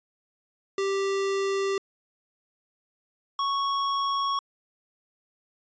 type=tone pair in turn; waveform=square; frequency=392 / 1108.7 Hz; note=G4 / C#6; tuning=0 / 0 cents; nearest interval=octave + tritone; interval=1800 cents; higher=second; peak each=-25 dBFS; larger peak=neither; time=0.78-1.78 / 3.39-4.39 s; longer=neither; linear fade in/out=2 ms; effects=resampled to 16000 Hz